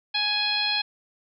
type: harmonic tone with a mistuned harmonic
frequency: 834 Hz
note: G#5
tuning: 7 cents sharp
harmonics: 1 / 2 / 3 / 4 / 5 / 6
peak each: -33 / -33 / -29 / -28 / -26 / -37 dBFS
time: 0.14-0.82 s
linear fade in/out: 10 ms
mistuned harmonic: 6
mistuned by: +25 cents
effects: none